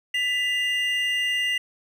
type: tone pair together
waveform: triangle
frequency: 1988 / 2811 Hz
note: B6 / F7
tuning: +11 / +11 cents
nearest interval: tritone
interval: 600 cents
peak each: -23 dBFS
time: 0.14-1.58 s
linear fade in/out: 5 ms
effects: none